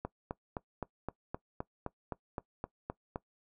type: click train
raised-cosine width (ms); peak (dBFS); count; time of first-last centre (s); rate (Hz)
1; -22; 13; 0.05-3.159; 3.86
effects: noise-tail reverb RT60 0.1 s tail -20 dB re dry